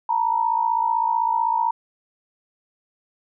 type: tone pair together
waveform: sine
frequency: 902 / 957.8 Hz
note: A5 / A#5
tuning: +43 / +47 cents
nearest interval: minor second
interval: 104 cents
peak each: -21 dBFS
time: 0.09-1.71 s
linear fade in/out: 5 ms
effects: none